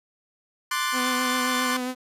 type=chord; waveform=sawtooth; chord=D dominant seventh; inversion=third; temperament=equal; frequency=1046.5 / 1174.7 / 1480 / 1760 Hz; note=C6 / D6 / F#6 / A6; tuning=0 / 0 / 0 / 0 cents; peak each=-24 / -26 / -27 / -28 dBFS; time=0.71-1.77 s; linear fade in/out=5 ms
type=tone with vibrato; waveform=sawtooth; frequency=252.4 Hz; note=B3; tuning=38 cents sharp; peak=-23 dBFS; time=0.92-1.95 s; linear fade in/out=50 ms; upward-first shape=sine; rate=7.4 Hz; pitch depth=22 cents each way
effects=resampled to 32000 Hz + 9-bit